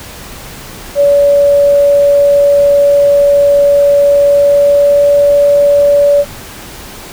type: tone with pitch glide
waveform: sine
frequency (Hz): 570 to 573.6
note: C#5 to D5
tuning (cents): +48 to -41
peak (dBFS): -4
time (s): 0.95-6.25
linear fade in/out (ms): 50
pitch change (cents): +11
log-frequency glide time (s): 4.3-5.02
effects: pink hiss -29 dBFS RMS until 7.12 s